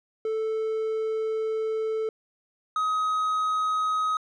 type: tone pair in turn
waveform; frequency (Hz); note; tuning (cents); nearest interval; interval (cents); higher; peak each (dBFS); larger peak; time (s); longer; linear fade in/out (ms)
triangle; 440 / 1263.3; A4 / D#6; 0 / +26; octave + tritone; 1826; second; -23 / -21; second; 0.25-2.09 / 2.76-4.17; first; 2
effects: resampled to 22050 Hz